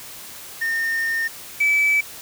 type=tone pair in turn; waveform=triangle; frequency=1823 / 2303 Hz; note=A#6 / D7; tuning=-39 / -34 cents; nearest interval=major third; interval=405 cents; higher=second; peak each=-18 / -12 dBFS; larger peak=second; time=0.61-1.28 / 1.6-2.01 s; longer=first; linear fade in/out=10 ms; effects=tanh soft clip ceiling -11 dBFS + white hiss -38 dBFS RMS until 2.21 s